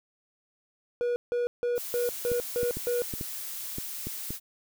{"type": "tone bursts", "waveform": "triangle", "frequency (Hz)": 483, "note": "B4", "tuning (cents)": -39, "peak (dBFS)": -23, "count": 7, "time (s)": [1.01, 3.02], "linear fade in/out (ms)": 0, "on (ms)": 150, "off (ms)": 160}
{"type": "noise", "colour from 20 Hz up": "blue", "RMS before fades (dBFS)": -37, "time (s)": [1.75, 4.4], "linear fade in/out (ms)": 50}
{"type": "clicks", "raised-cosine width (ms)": 3, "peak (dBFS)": -22, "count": 8, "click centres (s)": [2.317, 2.632, 2.77, 3.138, 3.211, 3.784, 4.07, 4.306]}
{"effects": []}